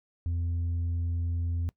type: tone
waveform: sine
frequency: 85.1 Hz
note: F2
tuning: 44 cents flat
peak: -24 dBFS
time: 0.26-1.69 s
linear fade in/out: 0 ms
effects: noise-tail reverb RT60 0.1 s tail -25 dB re dry + tanh soft clip ceiling -26 dBFS